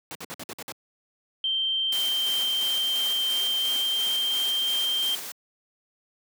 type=noise bursts; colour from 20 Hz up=pink; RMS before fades=-35 dBFS; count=7; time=0.11-0.72 s; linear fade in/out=0 ms; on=40 ms; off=55 ms
type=tone with pitch glide; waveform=sine; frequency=3136 to 3160 Hz; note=G7 to G7; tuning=0 to +13 cents; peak=-23 dBFS; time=1.44-5.15 s; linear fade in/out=2 ms; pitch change=+13 cents; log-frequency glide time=1.96-4.46 s
type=noise with tremolo; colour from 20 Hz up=white; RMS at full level=-34 dBFS; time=1.92-5.32 s; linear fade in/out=5 ms; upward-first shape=square; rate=2.9 Hz; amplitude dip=25%
effects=high-pass 200 Hz 12 dB/octave